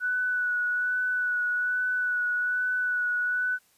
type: tone with vibrato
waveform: sine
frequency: 1480 Hz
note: F#6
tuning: in tune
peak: -24 dBFS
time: 0-3.59 s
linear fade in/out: 50 ms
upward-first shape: sine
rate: 1.2 Hz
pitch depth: 19 cents each way
effects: white hiss -64 dBFS RMS until 3.77 s + resampled to 32000 Hz